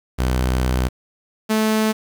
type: tone pair in turn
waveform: sawtooth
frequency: 63.2 / 217.7 Hz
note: B1 / A3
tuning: +41 / -18 cents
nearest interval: octave + major sixth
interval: 2141 cents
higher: second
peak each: -13 / -12 dBFS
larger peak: second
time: 0.18-0.89 / 1.49-1.93 s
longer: first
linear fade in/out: 20 ms
effects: 7-bit